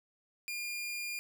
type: tone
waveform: sawtooth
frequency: 2412 Hz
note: D7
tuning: 46 cents sharp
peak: -33 dBFS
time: 0.48-1.19 s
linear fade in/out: 0 ms
effects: none